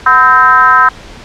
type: tone with frequency modulation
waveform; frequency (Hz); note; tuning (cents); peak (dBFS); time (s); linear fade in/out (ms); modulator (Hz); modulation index
sine; 1291; E6; -37; -3; 0.06-0.89; 5; 276; 1.2
effects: pink hiss -32 dBFS RMS until 1.24 s + low-pass 5000 Hz 12 dB/octave